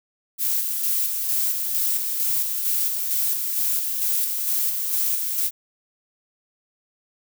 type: noise with tremolo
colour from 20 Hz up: violet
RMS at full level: -22 dBFS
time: 0.38-5.51 s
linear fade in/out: 50 ms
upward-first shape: square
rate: 2.2 Hz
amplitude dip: 35%
effects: none